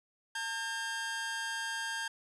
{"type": "tone pair together", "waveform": "sawtooth", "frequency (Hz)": [900, 1603.6], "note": ["A5", "G6"], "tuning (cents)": [39, 39], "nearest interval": "minor seventh", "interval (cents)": 1000, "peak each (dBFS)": [-37, -32], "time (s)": [0.35, 2.08], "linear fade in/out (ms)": 5, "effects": ["resampled to 24000 Hz"]}